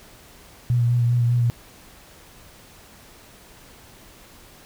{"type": "tone with vibrato", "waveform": "sine", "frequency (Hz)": 120.2, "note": "B2", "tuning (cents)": -46, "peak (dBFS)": -16, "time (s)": [0.7, 1.5], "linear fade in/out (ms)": 0, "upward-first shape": "sine", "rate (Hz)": 5, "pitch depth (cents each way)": 25, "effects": ["pink hiss -48 dBFS RMS until 4.65 s"]}